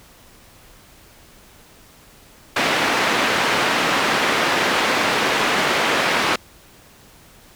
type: band-pass noise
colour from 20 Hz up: white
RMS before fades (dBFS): -19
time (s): 2.56-6.36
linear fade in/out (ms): 5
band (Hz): 190 to 2300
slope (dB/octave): 12
effects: pink hiss -48 dBFS RMS until 7.55 s